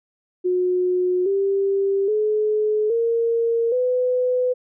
sine tone with pitch steps, 362.9 / 393.5 / 426.6 / 462.5 / 501.5 Hz, F#4 / G4 / G#4 / A#4 / B4, -34 / +7 / +46 / -14 / +26 cents, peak -17 dBFS, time 0.44-4.54 s, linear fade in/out 20 ms, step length 820 ms, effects none

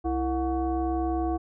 sine tone with frequency modulation, 331.3 Hz, E4, 9 cents sharp, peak -24 dBFS, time 0.04-1.38 s, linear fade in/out 20 ms, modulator 396 Hz, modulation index 1.1, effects none

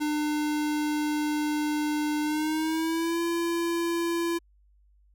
square tone with pitch glide, 300 to 338.7 Hz, D4 to E4, +37 to +47 cents, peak -26 dBFS, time 0-4.39 s, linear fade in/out 20 ms, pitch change +210 cents, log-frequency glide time 2.22-3.21 s, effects added 50 Hz sine -58 dBFS peak until 5.14 s

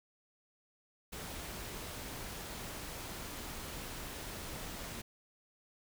pink noise, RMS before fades -44 dBFS, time 1.12-5.02 s, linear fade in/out 10 ms, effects none

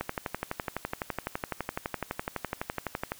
click train, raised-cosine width 0.5 ms, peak -15 dBFS, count 38, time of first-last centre 0.01-3.119 s, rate 11.9 Hz, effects white hiss -52 dBFS RMS until 3.19 s

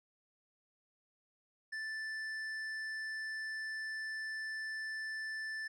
sine tone with hard clipping, 1760 Hz, A6, in tune, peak -40 dBFS, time 1.72-5.68 s, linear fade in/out 10 ms, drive 7 dB, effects none

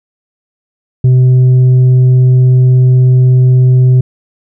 triangle tone with tanh clipping, 127.4 Hz, C3, 46 cents flat, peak -4 dBFS, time 1.04-4.01 s, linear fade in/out 5 ms, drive 8 dB, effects none

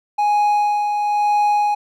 triangle tone with tremolo, 830.6 Hz, G#5, in tune, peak -11 dBFS, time 0.18-1.75 s, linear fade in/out 10 ms, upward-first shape sine, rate 1 Hz, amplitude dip 40%, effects none

